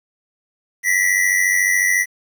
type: tone pair together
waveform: square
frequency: 1930 / 2024 Hz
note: B6 / B6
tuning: -40 / +42 cents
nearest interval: minor second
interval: 82 cents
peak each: -17 / -19 dBFS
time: 0.83-2.06 s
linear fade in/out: 50 ms
effects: 8-bit